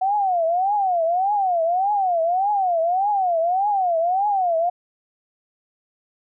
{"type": "tone with vibrato", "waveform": "sine", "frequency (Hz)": 737, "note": "F#5", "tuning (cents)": -7, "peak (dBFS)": -17, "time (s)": [0.01, 4.7], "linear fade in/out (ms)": 10, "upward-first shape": "triangle", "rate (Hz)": 1.7, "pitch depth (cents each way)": 240, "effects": []}